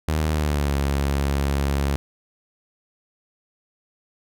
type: tone with pitch glide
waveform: sawtooth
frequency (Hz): 77.6 to 69.94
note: D#2 to C#2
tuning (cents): -4 to +16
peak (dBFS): -16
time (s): 0.08-1.96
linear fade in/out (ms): 0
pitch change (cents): -180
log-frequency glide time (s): 0.31-0.74
effects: none